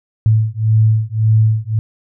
sine beating tone pair, 108.9 / 110.7 Hz, A2 / A2, -17 / +11 cents, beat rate 1.8 Hz, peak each -13 dBFS, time 0.26-1.79 s, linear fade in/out 0 ms, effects none

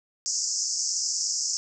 pink band-pass noise, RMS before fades -28 dBFS, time 0.26-1.57 s, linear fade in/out 0 ms, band 5000 to 7400 Hz, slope 96 dB/octave, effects none

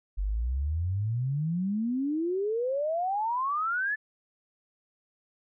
sine exponential sweep, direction up, 45.78 to 1760 Hz, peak -26 dBFS, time 0.17-3.96 s, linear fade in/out 20 ms, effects none

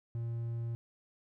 triangle tone, 116.54 Hz, A#2, in tune, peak -32 dBFS, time 0.15-0.75 s, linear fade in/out 0 ms, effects none

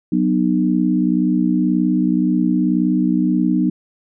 sine chord, B major, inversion second, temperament equal with one note detuned, 185 / 246.9 / 305.8 Hz, F#3 / B3 / D#4, 0 / 0 / -30 cents, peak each -18 dBFS, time 0.12-3.7 s, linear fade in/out 5 ms, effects none

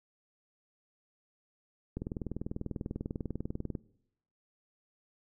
click train, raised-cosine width 3 ms, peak -23 dBFS, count 37, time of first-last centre 1.97-3.752 s, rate 20.2 Hz, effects noise-tail reverb RT60 0.8 s tail -21 dB re dry

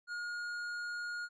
sine tone with tanh clipping, 1431 Hz, F6, 42 cents sharp, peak -39 dBFS, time 0.07-1.29 s, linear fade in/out 50 ms, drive 10 dB, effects resampled to 22050 Hz

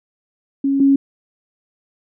sine tone pair in turn, 275.4 / 275.4 Hz, C#4 / C#4, -11 / -11 cents, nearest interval unison, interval 0 cents, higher neither, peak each -14 / -9 dBFS, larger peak second, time 0.64-0.8 / 0.8-0.96 s, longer neither, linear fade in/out 5 ms, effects none

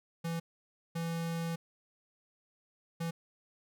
square tone bursts at uneven times, 166.6 Hz, E3, 19 cents sharp, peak -34 dBFS, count 3, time 0.24-0.4 / 0.95-1.56 / 3-3.11 s, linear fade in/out 10 ms, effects none

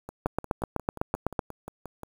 two click trains, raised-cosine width 1 ms, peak -11 / -24 dBFS, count 10 / 12, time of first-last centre 0.26-1.392 / 0.09-2.033 s, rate 7.95 / 5.66 Hz, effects 7-bit

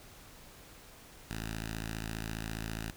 5% pulse tone with notch filter, 54.8 Hz, A1, 6 cents flat, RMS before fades -39 dBFS, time 1.31-2.91 s, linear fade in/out 0 ms, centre 500 Hz, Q 0.56, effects pink hiss -54 dBFS RMS until 2.96 s

